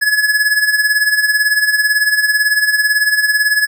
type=tone with tremolo; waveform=square; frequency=1700 Hz; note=G#6; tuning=40 cents sharp; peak=-9 dBFS; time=0.01-3.67 s; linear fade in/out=20 ms; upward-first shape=sine; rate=18 Hz; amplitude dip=65%; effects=none